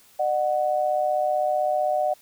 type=tone pair together; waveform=sine; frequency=604.3 / 740 Hz; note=D5 / F#5; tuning=+49 / 0 cents; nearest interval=major third; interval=351 cents; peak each=-23 dBFS; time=0.19-2.14 s; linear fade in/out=10 ms; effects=white hiss -55 dBFS RMS until 2.21 s